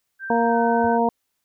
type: tone with pitch glide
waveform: sine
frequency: 1570 to 1526.2 Hz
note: G6 to G6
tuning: +2 to -47 cents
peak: -29 dBFS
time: 0.19-0.99 s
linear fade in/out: 50 ms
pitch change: -49 cents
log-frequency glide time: 0.48-0.57 s
type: harmonic tone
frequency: 233.1 Hz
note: A#3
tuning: in tune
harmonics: 1 / 2 / 3 / 4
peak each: -22 / -22 / -22 / -22 dBFS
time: 0.3-1.09 s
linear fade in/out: 2 ms
type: tone with exponential decay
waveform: sine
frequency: 92.1 Hz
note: F#2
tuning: 7 cents flat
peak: -30 dBFS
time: 0.84-0.93 s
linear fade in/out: 5 ms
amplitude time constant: 19 ms
effects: white hiss -75 dBFS RMS until 1.44 s